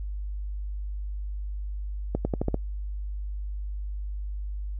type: accelerating click train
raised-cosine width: 2 ms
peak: -12 dBFS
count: 6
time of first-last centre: 2.15-2.544 s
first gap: 100 ms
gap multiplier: 0.88
effects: noise-tail reverb RT60 0.1 s tail -25 dB re dry + added 50 Hz sine -30 dBFS peak until 4.79 s